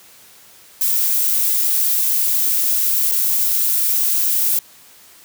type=noise with dropouts; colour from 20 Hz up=violet; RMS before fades=-17 dBFS; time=0.81-4.59 s; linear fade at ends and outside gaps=2 ms; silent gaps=3.115-3.119 s; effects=white hiss -46 dBFS RMS until 5.24 s + high-pass 60 Hz 12 dB/octave